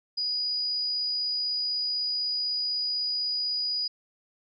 sine tone, 4918 Hz, D#8, 21 cents flat, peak -26 dBFS, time 0.17-3.88 s, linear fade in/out 10 ms, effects none

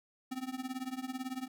square tone with tremolo, 258.5 Hz, C4, 21 cents flat, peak -34 dBFS, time 0.31-1.48 s, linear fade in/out 10 ms, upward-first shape triangle, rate 18 Hz, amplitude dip 95%, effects none

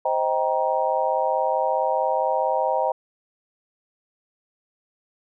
sine chord, C minor seventh, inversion none, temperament just, 523.3 / 627.9 / 784.9 / 941.9 Hz, C5 / Eb5 / G5 / Bb5, 0 / +16 / +2 / +18 cents, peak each -25 dBFS, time 0.05-2.92 s, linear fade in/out 5 ms, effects none

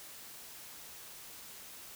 silence, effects white hiss -50 dBFS RMS until 1.95 s

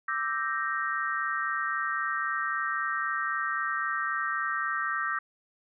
sine chord, E half-diminished seventh, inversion third, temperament equal, 1174.7 / 1318.5 / 1568 / 1864.7 Hz, D6 / E6 / G6 / Bb6, 0 / 0 / 0 / 0 cents, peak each -33 dBFS, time 0.08-5.19 s, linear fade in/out 5 ms, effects none

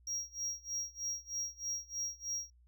triangle tone with tremolo, 5640 Hz, F8, 16 cents sharp, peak -33 dBFS, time 0.07-2.5 s, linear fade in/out 2 ms, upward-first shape sine, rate 3.2 Hz, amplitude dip 95%, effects noise-tail reverb RT60 0.1 s tail -26 dB re dry + added 60 Hz sine -61 dBFS peak until 2.67 s

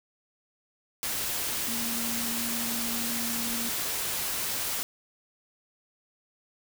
sine tone in noise, 233.1 Hz, A#3, in tune, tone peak -35 dBFS, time 1.68-3.69 s, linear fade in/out 0 ms, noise white, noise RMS -31 dBFS, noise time 1.03-4.83 s, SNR -7 dB, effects none

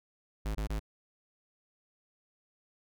square tone bursts, 52.9 Hz, G#1, 33 cents sharp, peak -32 dBFS, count 3, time 0.45-0.796 s, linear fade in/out 10 ms, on 100 ms, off 23 ms, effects none

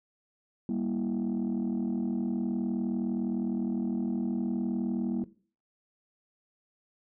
sine chord, E diminished, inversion first, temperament just, 197.78 / 237.3 / 329.6 Hz, G3 / Bb3 / E4, +16 / +31 / 0 cents, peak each -31 / -29 / -34 dBFS, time 0.69-5.24 s, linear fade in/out 2 ms, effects noise-tail reverb RT60 0.4 s tail -17 dB re dry + tanh soft clip ceiling -24 dBFS

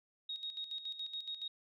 sine tone with tremolo, 3754 Hz, A#7, 11 cents sharp, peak -38 dBFS, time 0.29-1.48 s, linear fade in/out 5 ms, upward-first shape square, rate 7.1 Hz, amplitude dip 65%, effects none

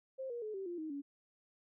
sine tone with pitch steps, 528 / 475.9 / 428.9 / 386.5 / 348.4 / 314 / 282.9 Hz, C5 / A#4 / A4 / G4 / F4 / D#4 / C#4, +16 / +36 / -44 / -24 / -4 / +16 / +35 cents, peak -39 dBFS, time 0.18-1.02 s, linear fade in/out 20 ms, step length 120 ms, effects none

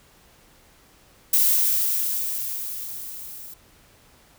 violet noise with level ramp, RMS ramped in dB -17 to -40 dBFS, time 1.33-3.54 s, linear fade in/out 5 ms, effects pink hiss -55 dBFS RMS until 4.38 s

